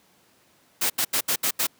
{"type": "noise bursts at uneven times", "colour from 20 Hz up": "white", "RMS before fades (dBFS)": -23, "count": 6, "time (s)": [[0.81, 0.9], [0.98, 1.05], [1.13, 1.21], [1.28, 1.36], [1.43, 1.51], [1.59, 1.67]], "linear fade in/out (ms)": 10, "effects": ["pink hiss -60 dBFS RMS until 1.79 s", "high-pass 150 Hz 12 dB/octave"]}